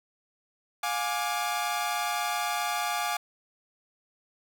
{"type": "chord", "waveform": "sawtooth", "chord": "D diminished", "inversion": "first", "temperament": "equal with one note detuned", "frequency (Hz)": [710.3, 830.6, 1174.7], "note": ["F5", "Ab5", "D6"], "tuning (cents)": [29, 0, 0], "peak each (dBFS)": [-28, -28, -29], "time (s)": [0.83, 3.17], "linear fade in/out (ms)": 5, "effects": []}